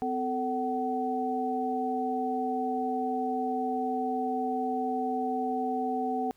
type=tone cluster; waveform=sine; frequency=254.5 / 443.1 / 754 Hz; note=C4 / A4 / F#5; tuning=-48 / +12 / +32 cents; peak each=-32 / -34 / -30 dBFS; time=0.02-6.31 s; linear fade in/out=0 ms; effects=pink hiss -66 dBFS RMS until 6.36 s